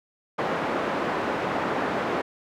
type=band-pass noise; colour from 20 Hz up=pink; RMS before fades=-27 dBFS; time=0.38-2.22 s; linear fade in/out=10 ms; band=280 to 1500 Hz; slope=12 dB/octave; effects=none